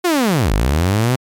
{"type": "linear two-way sweep", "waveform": "sawtooth", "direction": "down then up", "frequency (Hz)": [370, 45.15, 131.8], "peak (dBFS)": -9, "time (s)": [0.04, 1.16], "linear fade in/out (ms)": 10, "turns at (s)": 0.52, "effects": ["MP3 96 kbps"]}